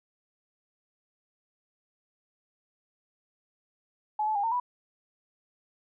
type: tone with pitch steps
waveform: sine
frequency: 851 / 865 / 809 / 908 / 984 Hz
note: G#5 / A5 / G#5 / A#5 / B5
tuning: +42 / -30 / -46 / -46 / -7 cents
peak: -25 dBFS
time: 4.19-4.6 s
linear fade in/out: 5 ms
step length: 82 ms
effects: none